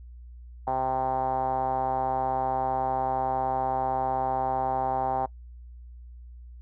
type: tone with low-pass filter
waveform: 5% pulse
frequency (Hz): 130.81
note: C3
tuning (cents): 0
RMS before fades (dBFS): -27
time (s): 0.67-5.26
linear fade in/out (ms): 5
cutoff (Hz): 810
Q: 7.1
effects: noise-tail reverb RT60 0.1 s tail -24 dB re dry + added 60 Hz sine -42 dBFS peak until 6.61 s